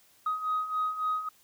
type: beating tone pair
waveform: sine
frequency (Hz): 1254 / 1257.6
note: D#6 / D#6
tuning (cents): +13 / +18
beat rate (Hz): 3.6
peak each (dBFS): -33 / -28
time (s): 0.26-1.29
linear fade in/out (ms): 5
effects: tanh soft clip ceiling -22 dBFS + white hiss -62 dBFS RMS until 1.43 s